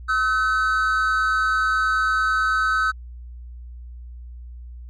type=tone pair together; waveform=triangle; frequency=1288 / 1517.1 Hz; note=E6 / F#6; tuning=-41 / +43 cents; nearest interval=minor third; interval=284 cents; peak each=-19 dBFS; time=0.08-2.92 s; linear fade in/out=20 ms; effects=added 60 Hz sine -35 dBFS peak until 4.89 s + resampled to 24000 Hz